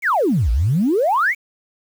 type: exponential two-way sweep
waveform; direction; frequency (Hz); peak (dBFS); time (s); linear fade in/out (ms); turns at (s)
sine; down then up; 2373 to 53.2 to 2373; -13; 0.02-1.35; 50; 0.51
effects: tanh soft clip ceiling -9 dBFS + 7-bit